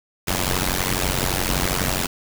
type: noise with amplitude modulation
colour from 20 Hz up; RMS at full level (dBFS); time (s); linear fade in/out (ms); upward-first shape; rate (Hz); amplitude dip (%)
pink; -18; 0.27-2.07; 10; sine; 91.9; 100
effects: none